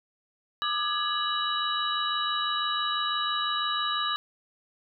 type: tone cluster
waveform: sine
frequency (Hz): 1195 / 1281 / 1676 / 2956 / 3878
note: D6 / E6 / G#6 / F#7 / B7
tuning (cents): +30 / -50 / +15 / -2 / -32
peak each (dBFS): -29 / -38 / -34 / -34 / -31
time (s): 0.62-4.16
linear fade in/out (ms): 0
effects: none